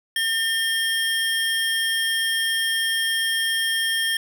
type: tone pair together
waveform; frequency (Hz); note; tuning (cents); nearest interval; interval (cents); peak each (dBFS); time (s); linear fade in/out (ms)
square; 1807 / 3220; A6 / G7; +46 / +46; minor seventh; 1000; -24; 0.16-4.17; 2
effects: none